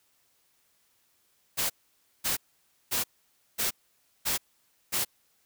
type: noise bursts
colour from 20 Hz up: white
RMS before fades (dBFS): -28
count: 6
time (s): 1.57-5.05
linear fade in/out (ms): 20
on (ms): 130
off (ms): 540
effects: white hiss -69 dBFS RMS until 5.45 s